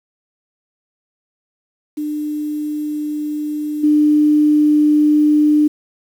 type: tone with level steps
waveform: sine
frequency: 299.9 Hz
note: D4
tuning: 36 cents sharp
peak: -19 / -9 dBFS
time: 1.97-5.68 s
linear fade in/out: 10 ms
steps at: 3.83 s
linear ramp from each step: 10 ms
effects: 7-bit